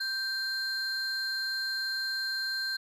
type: tone pair together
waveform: triangle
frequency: 1568 / 4179 Hz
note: G6 / C8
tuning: 0 / -3 cents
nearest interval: octave + perfect fourth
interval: 1697 cents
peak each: -30 / -30 dBFS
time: 0-2.77 s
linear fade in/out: 10 ms
effects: tanh soft clip ceiling -25 dBFS